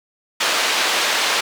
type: band-pass noise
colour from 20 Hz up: white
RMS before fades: -19 dBFS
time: 0.4-1.41 s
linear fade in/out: 10 ms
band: 440 to 4000 Hz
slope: 12 dB/octave
effects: none